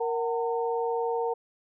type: tone cluster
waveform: sine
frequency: 466.6 / 748 / 908 Hz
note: A#4 / F#5 / A#5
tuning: +2 / +19 / -46 cents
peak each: -27 / -34 / -32 dBFS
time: 0-1.34 s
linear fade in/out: 10 ms
effects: none